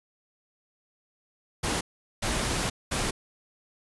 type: noise bursts at uneven times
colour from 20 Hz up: pink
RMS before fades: -28 dBFS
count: 3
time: 1.63-1.81 / 2.22-2.7 / 2.91-3.11 s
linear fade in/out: 10 ms
effects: resampled to 24000 Hz